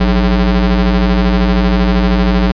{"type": "ring-modulated tone", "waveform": "40% pulse", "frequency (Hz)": 120, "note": "B2", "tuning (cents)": -49, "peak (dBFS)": -5, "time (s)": [0, 2.52], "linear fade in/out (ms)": 10, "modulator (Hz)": 66.4, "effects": ["resampled to 11025 Hz"]}